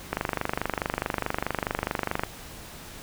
click train, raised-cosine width 0.5 ms, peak -10 dBFS, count 53, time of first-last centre 0.13-2.235 s, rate 24.7 Hz, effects pink hiss -43 dBFS RMS until 3.02 s

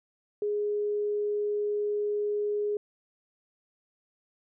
sine tone, 415.3 Hz, G#4, in tune, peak -26 dBFS, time 0.42-2.77 s, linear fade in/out 2 ms, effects none

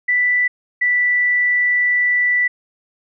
sine tone pair in turn, 1977 / 1970 Hz, B6 / B6, +1 / -5 cents, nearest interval unison, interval 6 cents, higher first, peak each -13 dBFS, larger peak neither, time 0.08-0.48 / 0.81-2.48 s, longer second, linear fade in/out 10 ms, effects none

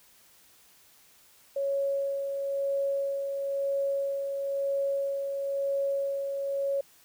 sine tone with tremolo, 554.4 Hz, C#5, in tune, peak -25 dBFS, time 1.56-6.81 s, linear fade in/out 5 ms, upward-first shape sine, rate 1 Hz, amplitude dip 40%, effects white hiss -59 dBFS RMS until 7.04 s

